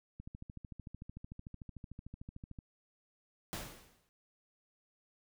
click train, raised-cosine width 5 ms, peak -34 dBFS, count 33, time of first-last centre 0.2-2.588 s, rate 13.4 Hz
pink noise with exponential decay, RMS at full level -39 dBFS, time 3.53-4.09 s, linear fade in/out 0 ms, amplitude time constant 120 ms
effects none

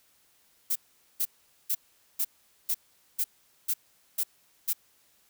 violet noise bursts, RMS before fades -27 dBFS, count 9, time 0.7-4.733 s, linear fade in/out 10 ms, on 57 ms, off 440 ms, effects white hiss -65 dBFS RMS until 5.29 s

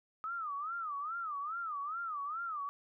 sine tone with vibrato, 1250 Hz, D#6, 8 cents sharp, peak -36 dBFS, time 0.24-2.69 s, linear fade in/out 0 ms, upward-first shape sine, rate 2.4 Hz, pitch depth 190 cents each way, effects none

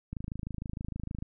click train, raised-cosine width 5 ms, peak -24 dBFS, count 30, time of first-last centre 0.13-1.224 s, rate 26.5 Hz, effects none

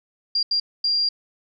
sine tone bursts at uneven times, 4775 Hz, D8, 28 cents sharp, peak -18 dBFS, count 3, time 0.35-0.43 / 0.51-0.6 / 0.84-1.09 s, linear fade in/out 5 ms, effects none

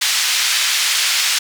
white band-pass noise, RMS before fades -17 dBFS, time 0.01-1.39 s, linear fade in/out 10 ms, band 1800 to 5500 Hz, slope 12 dB/octave, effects none

